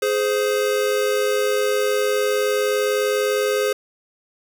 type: tone pair together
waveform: square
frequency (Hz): 418.3 / 518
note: G#4 / C5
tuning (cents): +12 / -17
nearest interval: major third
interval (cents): 371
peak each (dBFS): -21 / -22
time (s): 0.02-3.73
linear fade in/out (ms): 5
effects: none